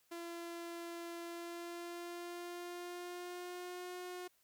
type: tone with pitch glide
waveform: sawtooth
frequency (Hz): 340.5 to 360.3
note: F4 to F#4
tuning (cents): -44 to -46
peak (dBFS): -40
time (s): 0.11-4.28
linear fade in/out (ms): 10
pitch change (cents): +98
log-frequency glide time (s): 1.22-3.94
effects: white hiss -74 dBFS RMS until 4.43 s